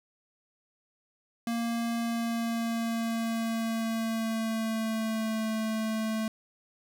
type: tone with pitch glide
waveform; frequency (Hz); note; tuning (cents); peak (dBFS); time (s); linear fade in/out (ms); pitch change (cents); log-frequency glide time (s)
square; 232.5 to 220; A#3 to A3; -4 to 0; -29; 1.47-6.28; 2; -96; 1.99-5.48
effects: none